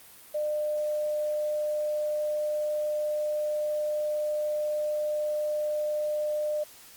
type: tone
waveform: sine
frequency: 602 Hz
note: D5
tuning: 43 cents sharp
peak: -26 dBFS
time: 0.34-6.64 s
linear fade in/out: 10 ms
effects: white hiss -51 dBFS RMS until 6.96 s + Opus 32 kbps